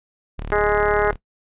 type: tone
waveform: sawtooth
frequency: 36.71 Hz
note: D1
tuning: in tune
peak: -24 dBFS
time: 0.38-1.16 s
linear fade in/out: 10 ms
type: harmonic tone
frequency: 207.9 Hz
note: G#3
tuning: 2 cents sharp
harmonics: 2 / 3 / 4 / 5 / 6 / 7 / 8 / 9 / 10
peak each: -19 / -24 / -24 / -30 / -27 / -27 / -28 / -33 / -34 dBFS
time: 0.52-1.11 s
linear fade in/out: 0 ms
effects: noise-tail reverb RT60 0.1 s tail -17 dB re dry + resampled to 8000 Hz